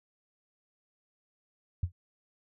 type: tone with exponential decay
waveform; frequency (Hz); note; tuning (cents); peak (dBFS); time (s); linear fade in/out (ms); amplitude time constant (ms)
sine; 88.3; F2; +20; -23; 1.83-1.92; 5; 18
effects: none